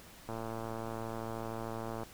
click train, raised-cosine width 1 ms, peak -26 dBFS, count 198, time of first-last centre 0.29-2.033 s, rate 113 Hz, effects pink hiss -54 dBFS RMS until 2.13 s

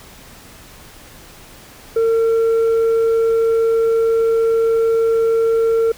sine tone with tanh clipping, 454.4 Hz, A#4, 44 cents flat, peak -13 dBFS, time 1.96-5.92 s, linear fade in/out 5 ms, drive 3 dB, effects pink hiss -41 dBFS RMS until 5.97 s

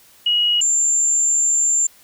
sine tone pair in turn, 2900 / 7274 Hz, F#7 / A#8, -35 / -43 cents, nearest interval octave + major third, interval 1592 cents, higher second, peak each -14 dBFS, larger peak neither, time 0.26-0.61 / 0.61-1.87 s, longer second, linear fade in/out 5 ms, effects white hiss -50 dBFS RMS until 2.03 s

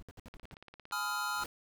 brown noise bursts, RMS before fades -49 dBFS, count 7, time 0-0.541 s, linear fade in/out 0 ms, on 25 ms, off 61 ms
click train, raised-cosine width 0.3 ms, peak -34 dBFS, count 11, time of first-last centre 0.34-0.911 s, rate 17.5 Hz
square chord, F half-diminished seventh, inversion first, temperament just, 838.1 / 1005.8 / 1257.2 / 1396.9 Hz, Ab5 / Cb6 / Eb6 / F6, +16 / +31 / +18 / 0 cents, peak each -42 / -42 / -40 / -37 dBFS, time 0.92-1.44 s, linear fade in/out 5 ms
pink noise with exponential growth, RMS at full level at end -42 dBFS, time 1.27-1.46 s, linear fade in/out 2 ms, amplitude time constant 41 ms
effects none

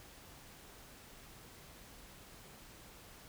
silence, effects pink hiss -56 dBFS RMS until 3.28 s

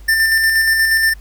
square tone with tremolo, 1790 Hz, A6, 29 cents sharp, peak -11 dBFS, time 0.08-1.14 s, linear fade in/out 10 ms, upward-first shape square, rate 8.4 Hz, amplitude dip 30%, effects added 50 Hz sine -34 dBFS peak until 1.2 s + pink hiss -50 dBFS RMS until 1.2 s

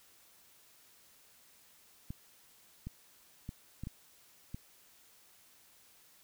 clicks, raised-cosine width 5 ms, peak -28 dBFS, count 6, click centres 2.105 / 2.87 / 3.491 / 3.836 / 3.871 / 4.545 s, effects white hiss -63 dBFS RMS until 6.23 s

